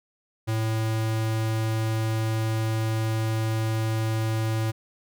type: tone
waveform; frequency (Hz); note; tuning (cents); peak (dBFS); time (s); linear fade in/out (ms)
square; 110.9; A2; +14; -24; 0.47-4.72; 20
effects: none